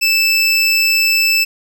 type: tone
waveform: 25% pulse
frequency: 2637 Hz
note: E7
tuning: in tune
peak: -7 dBFS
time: 0.01-1.45 s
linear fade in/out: 20 ms
effects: none